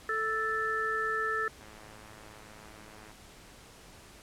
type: harmonic tone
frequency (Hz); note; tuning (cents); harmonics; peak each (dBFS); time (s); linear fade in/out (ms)
440; A4; 0; 1 / 3 / 4; -36 / -32 / -32; 0.09-1.48; 2
type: click train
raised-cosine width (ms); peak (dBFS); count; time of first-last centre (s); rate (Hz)
0.5; -37; 162; 1.61-3.115; 107
effects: pink hiss -53 dBFS RMS until 4.22 s + low-pass 11000 Hz 12 dB/octave